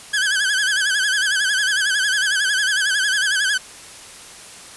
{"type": "tone with vibrato", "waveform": "sawtooth", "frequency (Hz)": 1600, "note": "G6", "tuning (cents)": 35, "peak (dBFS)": -13, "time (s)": [0.13, 3.58], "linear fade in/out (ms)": 10, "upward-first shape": "sine", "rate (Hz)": 11, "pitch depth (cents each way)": 110, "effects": ["white hiss -39 dBFS RMS until 4.76 s", "resampled to 24000 Hz"]}